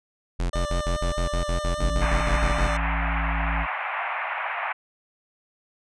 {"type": "tone bursts", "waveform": "square", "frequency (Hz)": 43.65, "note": "F1", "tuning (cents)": 0, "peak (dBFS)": -23, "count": 15, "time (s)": [0.39, 2.684], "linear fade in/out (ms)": 10, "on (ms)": 110, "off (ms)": 46}
{"type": "tone with vibrato", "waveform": "25% pulse", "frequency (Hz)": 596, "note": "D5", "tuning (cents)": 25, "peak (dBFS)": -25, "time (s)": [0.53, 2.77], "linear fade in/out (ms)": 5, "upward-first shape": "sine", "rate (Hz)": 4.9, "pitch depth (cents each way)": 18}
{"type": "harmonic tone", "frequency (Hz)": 55.1, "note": "A1", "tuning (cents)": 3, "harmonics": [1, 3, 5], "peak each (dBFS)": [-24, -34, -38], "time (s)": [1.77, 3.67], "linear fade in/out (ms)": 50}
{"type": "band-pass noise", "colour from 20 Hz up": "pink", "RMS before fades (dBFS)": -29, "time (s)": [2.01, 4.73], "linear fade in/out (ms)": 10, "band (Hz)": [680, 2500], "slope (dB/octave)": 48}
{"effects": ["resampled to 22050 Hz"]}